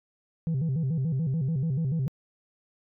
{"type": "tone with vibrato", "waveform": "sine", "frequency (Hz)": 146.83, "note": "D3", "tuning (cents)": 0, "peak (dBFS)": -22, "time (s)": [0.47, 2.08], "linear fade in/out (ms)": 0, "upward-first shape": "square", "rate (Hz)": 6.9, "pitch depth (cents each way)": 190, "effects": ["tanh soft clip ceiling -23 dBFS"]}